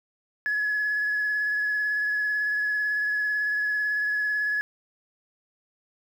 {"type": "tone with vibrato", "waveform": "sine", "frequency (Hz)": 1695, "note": "G#6", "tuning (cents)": 35, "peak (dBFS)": -22, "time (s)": [0.46, 4.61], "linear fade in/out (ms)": 0, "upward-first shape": "sine", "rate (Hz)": 18, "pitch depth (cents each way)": 17, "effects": ["tanh soft clip ceiling -19 dBFS", "9-bit"]}